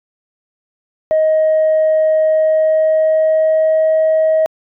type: tone with pitch glide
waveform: sine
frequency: 628 to 633.8 Hz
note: D#5 to D#5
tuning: +16 to +32 cents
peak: -8 dBFS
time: 1.11-4.46 s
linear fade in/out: 0 ms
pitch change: +16 cents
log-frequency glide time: 2.22-3.93 s
effects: tanh soft clip ceiling -7 dBFS